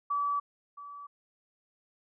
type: tone with echo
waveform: sine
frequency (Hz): 1149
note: D6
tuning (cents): -38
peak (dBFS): -27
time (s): 0.1-0.4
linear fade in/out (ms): 10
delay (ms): 670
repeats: 1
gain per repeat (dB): -15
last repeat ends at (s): 1.07
effects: none